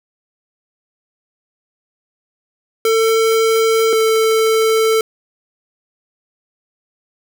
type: tone pair in turn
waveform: square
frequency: 447.9 / 443.5 Hz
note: A4 / A4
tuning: +31 / +14 cents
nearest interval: unison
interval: 17 cents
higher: first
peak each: -12 dBFS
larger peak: neither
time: 2.85-3.93 / 3.93-5.01 s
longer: neither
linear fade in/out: 2 ms
effects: none